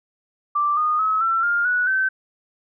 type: tone with pitch steps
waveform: sine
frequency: 1174.7 / 1228.8 / 1285.5 / 1344.7 / 1406.7 / 1471.5 / 1539.3 Hz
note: D6 / D#6 / E6 / E6 / F6 / F#6 / G6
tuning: 0 / -22 / -44 / +34 / +12 / -10 / -32 cents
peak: -17 dBFS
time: 0.55-2.09 s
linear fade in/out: 10 ms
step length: 220 ms
effects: none